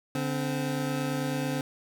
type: tone pair together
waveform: 25% pulse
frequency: 144.13 / 259.2 Hz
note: D3 / C4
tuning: -32 / -16 cents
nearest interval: minor seventh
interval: 1016 cents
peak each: -27 dBFS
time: 0.15-1.61 s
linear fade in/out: 2 ms
effects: none